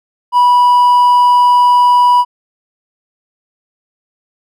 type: tone with hard clipping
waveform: triangle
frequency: 980 Hz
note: B5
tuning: 14 cents flat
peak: -6 dBFS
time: 0.32-2.25 s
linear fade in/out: 50 ms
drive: 5 dB
effects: none